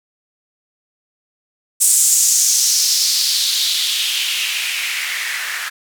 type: noise with band-pass filter sweep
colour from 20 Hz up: blue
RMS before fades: -17 dBFS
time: 1.8-5.7 s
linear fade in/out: 20 ms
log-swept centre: 8300 to 1600 Hz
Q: 3
effects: none